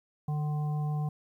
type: harmonic tone with a mistuned harmonic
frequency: 149.4 Hz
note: D3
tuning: 30 cents sharp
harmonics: 1 / 3 / 5 / 7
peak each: -28 / -48 / -42 / -49 dBFS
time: 0.28-1.09 s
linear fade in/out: 5 ms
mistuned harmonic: 5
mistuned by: +23 cents
effects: 11-bit